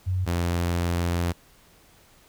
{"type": "tone pair in turn", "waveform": ["sine", "sawtooth"], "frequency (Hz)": [92.5, 86.48], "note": ["F#2", "F2"], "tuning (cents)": [0, -16], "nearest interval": "minor second", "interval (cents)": 116, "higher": "first", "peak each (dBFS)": [-22, -19], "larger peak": "second", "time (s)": [[0.06, 0.26], [0.26, 1.33]], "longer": "second", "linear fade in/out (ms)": 20, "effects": ["pink hiss -56 dBFS RMS until 2.28 s"]}